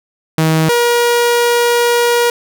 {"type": "tone pair in turn", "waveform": "sawtooth", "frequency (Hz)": [159.2, 477.1], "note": ["D#3", "A#4"], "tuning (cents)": [40, 40], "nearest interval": "octave + perfect fifth", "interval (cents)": 1900, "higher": "second", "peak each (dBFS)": [-6, -6], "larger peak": "neither", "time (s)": [[0.38, 0.69], [0.69, 2.3]], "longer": "second", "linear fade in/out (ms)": 2, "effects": []}